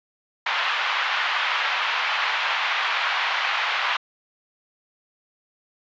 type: band-pass noise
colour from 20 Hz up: pink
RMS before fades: -24 dBFS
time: 0.46-3.97 s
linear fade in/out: 5 ms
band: 910 to 3400 Hz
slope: 24 dB/octave
effects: resampled to 16000 Hz